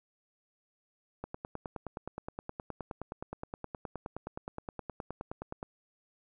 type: click train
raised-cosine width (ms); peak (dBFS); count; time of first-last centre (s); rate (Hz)
1; -24; 43; 1.24-5.629; 9.57
effects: none